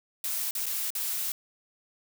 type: noise with dropouts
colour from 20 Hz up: blue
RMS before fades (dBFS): -31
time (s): 0.24-1.32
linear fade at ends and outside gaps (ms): 2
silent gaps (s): 0.51-0.551 / 0.659-0.664 / 0.904-0.951
effects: none